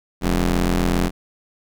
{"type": "ring-modulated tone", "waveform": "20% pulse", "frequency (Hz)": 87.31, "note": "F2", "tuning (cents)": 0, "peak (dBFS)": -9, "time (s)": [0.21, 1.11], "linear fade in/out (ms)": 50, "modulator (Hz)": 106, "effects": []}